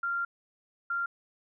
sine tone pair in turn, 1388 / 1388 Hz, F6 / F6, -11 / -11 cents, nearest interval unison, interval 0 cents, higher neither, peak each -28 dBFS, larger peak neither, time 0.03-0.25 / 0.9-1.06 s, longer first, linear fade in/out 5 ms, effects none

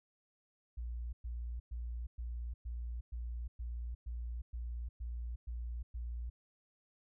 sine tone bursts, 59.1 Hz, A#1, 24 cents sharp, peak -38 dBFS, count 12, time 0.77-6.3 s, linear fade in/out 10 ms, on 360 ms, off 110 ms, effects none

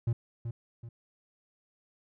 triangle tone with echo, 116.54 Hz, A#2, in tune, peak -23 dBFS, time 0.07-0.13 s, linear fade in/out 5 ms, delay 380 ms, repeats 2, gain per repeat -8 dB, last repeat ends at 0.89 s, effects none

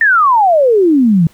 sine exponential sweep, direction down, 1850 to 155.56 Hz, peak -6 dBFS, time 0.01-1.27 s, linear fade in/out 2 ms, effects pink hiss -48 dBFS RMS until 1.33 s

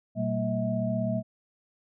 sine tone cluster, 121.1 / 192.8 / 228.5 / 642 Hz, B2 / G3 / A#3 / E5, -34 / -28 / -34 / -46 cents, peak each -31 dBFS, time 0.15-1.23 s, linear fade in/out 50 ms, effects none

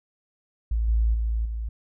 sine tone with level steps, 55.8 Hz, A1, 25 cents sharp, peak -21 / -18 / -22 / -27 dBFS, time 0.71-1.69 s, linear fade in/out 5 ms, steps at 0.88 / 1.14 / 1.45 s, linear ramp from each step 5 ms, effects none

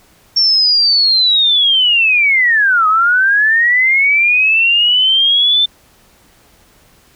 sine linear two-way sweep, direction down then up, 5490 to 1247 to 3565 Hz, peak -8 dBFS, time 0.36-5.66 s, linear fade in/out 10 ms, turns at 2.87 s, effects pink hiss -49 dBFS RMS until 7.15 s

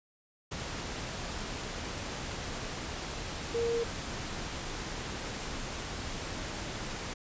sine tone in noise, 466.2 Hz, A#4, in tune, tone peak -28 dBFS, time 3.54-3.84 s, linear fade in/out 10 ms, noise pink, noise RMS -38 dBFS, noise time 0.51-7.14 s, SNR +7 dB, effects resampled to 16000 Hz

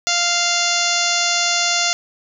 harmonic tone with a mistuned harmonic, 696 Hz, F5, 6 cents flat, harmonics 1 / 2 / 3 / 4 / 5 / 6 / 7 / 8 / 9 / 10, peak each -25 / -25 / -25 / -25 / -25 / -25 / -25 / -25 / -25 / -25 dBFS, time 0.07-1.93 s, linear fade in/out 0 ms, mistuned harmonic 6, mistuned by +24 cents, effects none

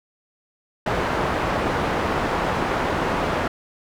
white low-pass noise, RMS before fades -23 dBFS, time 0.86-3.48 s, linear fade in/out 5 ms, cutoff 1100 Hz, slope 12 dB/octave, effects none

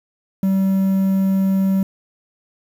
triangle tone with quantisation, 192.4 Hz, G3, 32 cents flat, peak -12 dBFS, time 0.43-1.83 s, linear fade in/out 2 ms, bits 7, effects none

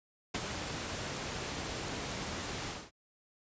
pink noise with ADSR envelope, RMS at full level -33 dBFS, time 0.34-2.91 s, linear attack 7 ms, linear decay 43 ms, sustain -5 dB, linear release 230 ms, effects high-pass 60 Hz 12 dB/octave + resampled to 16000 Hz

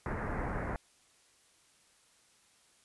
pink low-pass noise, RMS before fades -36 dBFS, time 0.06-0.76 s, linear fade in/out 0 ms, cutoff 2000 Hz, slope 48 dB/octave, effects white hiss -66 dBFS RMS until 2.84 s + resampled to 24000 Hz

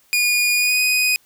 sawtooth tone with pitch glide, 2444 to 2492 Hz, D#7 to D#7, -32 to +2 cents, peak -12 dBFS, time 0.13-1.16 s, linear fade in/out 0 ms, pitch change +34 cents, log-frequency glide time 0.55-0.81 s, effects white hiss -57 dBFS RMS until 1.25 s

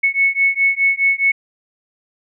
sine beating tone pair, 2203 / 2207.8 Hz, C#7 / C#7, -11 / -8 cents, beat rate 4.8 Hz, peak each -16 dBFS, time 0.03-1.32 s, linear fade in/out 10 ms, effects none

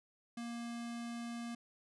square tone with notch filter, 235.1 Hz, A#3, 15 cents sharp, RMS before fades -43 dBFS, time 0.37-1.55 s, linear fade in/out 5 ms, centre 480 Hz, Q 1.3, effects resampled to 24000 Hz

